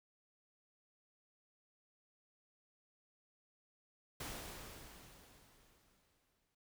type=noise with exponential decay; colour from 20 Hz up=pink; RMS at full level=-44 dBFS; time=4.2-6.55 s; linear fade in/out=5 ms; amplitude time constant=510 ms; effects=none

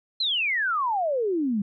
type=exponential sweep; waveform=sine; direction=down; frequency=4199 to 193.3 Hz; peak=-22 dBFS; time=0.2-1.62 s; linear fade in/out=5 ms; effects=none

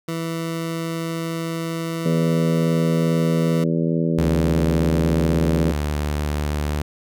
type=tone; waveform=20% pulse; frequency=164.81 Hz; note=E3; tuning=in tune; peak=-19 dBFS; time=0.08-3.64 s; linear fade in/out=5 ms
type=harmonic tone; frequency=82.41 Hz; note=E2; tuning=in tune; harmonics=2 / 3 / 4 / 5 / 6 / 7; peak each=-20 / -24 / -26 / -28 / -30 / -31 dBFS; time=2.05-5.72 s; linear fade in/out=10 ms
type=tone with vibrato; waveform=sawtooth; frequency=74.2 Hz; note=D2; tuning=18 cents sharp; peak=-17 dBFS; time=4.18-6.82 s; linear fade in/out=5 ms; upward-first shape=sine; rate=6 Hz; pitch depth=10 cents each way
effects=none

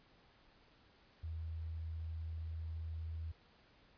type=tone; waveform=sine; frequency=80.9 Hz; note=E2; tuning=32 cents flat; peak=-40 dBFS; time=1.23-3.32 s; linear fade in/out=10 ms; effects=pink hiss -67 dBFS RMS until 3.97 s + resampled to 11025 Hz

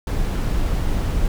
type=noise; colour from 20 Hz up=brown; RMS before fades=-20 dBFS; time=0.07-1.28 s; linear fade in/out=2 ms; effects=none

